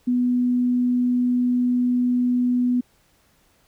sine tone, 246.9 Hz, B3, in tune, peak -17 dBFS, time 0.07-2.81 s, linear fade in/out 10 ms, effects pink hiss -61 dBFS RMS until 3.67 s

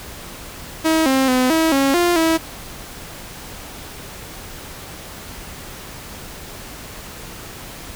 sawtooth tone with pitch steps, 320 / 265.4 / 254.2 / 322.4 / 273.6 / 349.2 / 324.8 Hz, D#4 / C4 / C4 / E4 / C#4 / F4 / E4, +49 / +25 / -50 / -38 / -23 / 0 / -26 cents, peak -10 dBFS, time 0.84-2.38 s, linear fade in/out 20 ms, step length 220 ms, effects pink hiss -35 dBFS RMS until 7.95 s

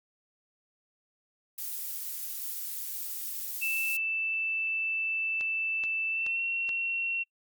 violet noise, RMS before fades -36 dBFS, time 1.58-3.97 s, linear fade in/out 5 ms
sine tone with pitch glide, 2648 to 2724 Hz, E7 to F7, +7 to -44 cents, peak -28 dBFS, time 3.61-7.24 s, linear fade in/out 20 ms, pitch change +49 cents, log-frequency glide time 6.1-6.42 s
click train, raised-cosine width 0.2 ms, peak -25 dBFS, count 4, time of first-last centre 5.41-6.692 s, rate 2.34 Hz
effects noise-tail reverb RT60 0.1 s tail -25 dB re dry + Opus 48 kbps

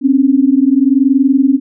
sine tone pair together, 260.3 / 281.1 Hz, C4 / C#4, -9 / +24 cents, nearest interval minor second, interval 133 cents, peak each -10 dBFS, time 0.01-1.6 s, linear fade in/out 50 ms, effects none

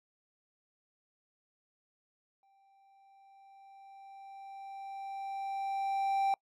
triangle tone with exponential growth, 784 Hz, G5, in tune, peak -24 dBFS, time 2.43-6.34 s, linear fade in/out 1 ms, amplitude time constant 850 ms, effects noise-tail reverb RT60 0.1 s tail -26 dB re dry

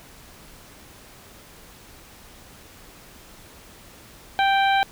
harmonic tone, 784 Hz, G5, in tune, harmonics 1 / 2 / 3 / 4 / 5, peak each -18 / -24 / -28 / -30 / -32 dBFS, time 4.39-4.83 s, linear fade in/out 0 ms, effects pink hiss -47 dBFS RMS until 4.91 s

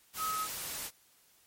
sine tone in noise, 1275 Hz, D#6, 42 cents sharp, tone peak -32 dBFS, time 0.17-0.48 s, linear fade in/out 50 ms, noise white, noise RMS -39 dBFS, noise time 0.13-0.91 s, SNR +4 dB, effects white hiss -65 dBFS RMS until 1.46 s + MP3 64 kbps

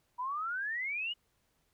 sine exponential sweep, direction up, 963 to 2960 Hz, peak -33 dBFS, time 0.18-1.14 s, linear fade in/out 20 ms, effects pink hiss -75 dBFS RMS until 1.73 s

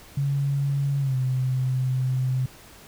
sine tone with pitch glide, 140 to 129.12 Hz, C#3 to C3, +18 to -23 cents, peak -21 dBFS, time 0.17-2.46 s, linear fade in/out 5 ms, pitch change -141 cents, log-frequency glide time 1-1.16 s, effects pink hiss -48 dBFS RMS until 2.87 s

